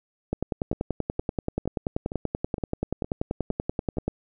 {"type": "two click trains", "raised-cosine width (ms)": 2, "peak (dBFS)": [-20, -12], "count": [8, 40], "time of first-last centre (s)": [[0.73, 3.971], [0.33, 4.08]], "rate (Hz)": [2.16, 10.4], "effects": []}